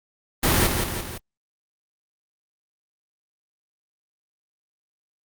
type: noise with echo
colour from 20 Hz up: pink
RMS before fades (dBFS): -19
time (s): 0.43-0.67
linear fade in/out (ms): 5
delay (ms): 170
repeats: 3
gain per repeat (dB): -5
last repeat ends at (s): 1.18
effects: Opus 32 kbps